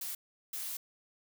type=noise bursts at uneven times; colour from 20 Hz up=blue; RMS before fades=-39 dBFS; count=2; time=0.01-0.15 / 0.53-0.77 s; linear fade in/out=5 ms; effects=none